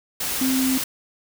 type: tone in noise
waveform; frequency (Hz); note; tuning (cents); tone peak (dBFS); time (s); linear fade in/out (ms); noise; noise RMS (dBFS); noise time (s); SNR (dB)
sine; 261.6; C4; 0; -19; 0.41-0.78; 5; white; -26; 0.2-0.84; +4
effects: none